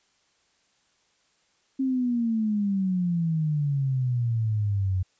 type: exponential sweep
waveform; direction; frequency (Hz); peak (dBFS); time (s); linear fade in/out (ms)
sine; down; 269.5 to 91.3; -22; 1.79-5.03; 10
effects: white hiss -67 dBFS RMS until 5.19 s + resampled to 16000 Hz